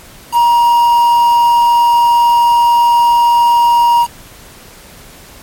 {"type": "tone with quantisation", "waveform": "triangle", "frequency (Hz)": 947, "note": "A#5", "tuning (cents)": 27, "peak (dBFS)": -4, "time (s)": [0.32, 4.07], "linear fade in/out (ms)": 50, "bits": 4, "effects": ["pink hiss -37 dBFS RMS until 5.42 s", "MP3 64 kbps"]}